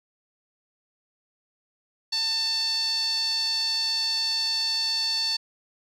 sawtooth tone with band-pass filter, 893 Hz, A5, 25 cents sharp, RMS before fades -26 dBFS, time 2.12-5.37 s, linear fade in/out 10 ms, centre 4500 Hz, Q 8.4, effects none

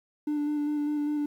triangle tone with vibrato, 295.7 Hz, D4, 12 cents sharp, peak -23 dBFS, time 0.27-1.26 s, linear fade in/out 5 ms, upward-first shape square, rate 5 Hz, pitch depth 15 cents each way, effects tanh soft clip ceiling -20 dBFS + 10-bit

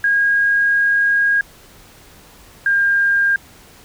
sine tone pair in turn, 1633 / 1605.9 Hz, G#6 / G6, -30 / +41 cents, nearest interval unison, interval 29 cents, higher first, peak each -12 dBFS, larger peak neither, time 0.04-1.41 / 2.66-3.36 s, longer first, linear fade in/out 2 ms, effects pink hiss -45 dBFS RMS until 3.84 s

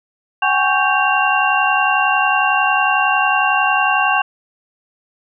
sine tone cluster, 756 / 827 / 1111 / 1567 / 2765 Hz, F#5 / G#5 / C#6 / G6 / F7, +37 / -8 / +4 / -1 / -18 cents, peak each -19 dBFS, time 0.42-4.22 s, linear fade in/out 5 ms, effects none

